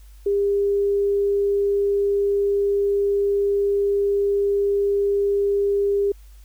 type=tone; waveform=sine; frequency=402.1 Hz; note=G4; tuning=44 cents sharp; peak=-17 dBFS; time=0.26-6.12 s; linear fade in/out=5 ms; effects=added 50 Hz sine -42 dBFS peak until 6.44 s + white hiss -58 dBFS RMS until 6.44 s